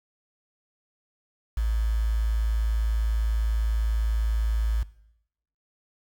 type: tone with quantisation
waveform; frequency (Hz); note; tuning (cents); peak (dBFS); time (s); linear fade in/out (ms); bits
sine; 55; A1; 0; -22; 1.57-4.83; 5; 7
effects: noise-tail reverb RT60 0.8 s tail -19 dB re dry